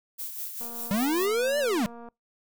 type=noise with tremolo; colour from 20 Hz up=violet; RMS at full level=-34 dBFS; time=0.18-1.27 s; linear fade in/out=20 ms; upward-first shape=sine; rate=5.1 Hz; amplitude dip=50%
type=click train; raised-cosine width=1 ms; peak=-32 dBFS; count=348; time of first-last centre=0.61-2.087 s; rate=235 Hz
type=linear two-way sweep; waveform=square; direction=up then down; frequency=188.4 to 598 to 188.4 Hz; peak=-24 dBFS; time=0.91-1.86 s; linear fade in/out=0 ms; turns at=1.59 s
effects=noise-tail reverb RT60 0.2 s tail -26 dB re dry